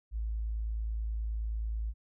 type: tone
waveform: sine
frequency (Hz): 54.7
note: A1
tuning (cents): -9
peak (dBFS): -31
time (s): 0.11-1.94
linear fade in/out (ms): 50
effects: none